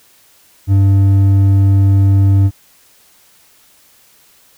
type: tone with hard clipping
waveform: sine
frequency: 98 Hz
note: G2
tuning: in tune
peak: -8 dBFS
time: 0.67-2.51 s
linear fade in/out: 50 ms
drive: 5 dB
effects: white hiss -49 dBFS RMS until 4.57 s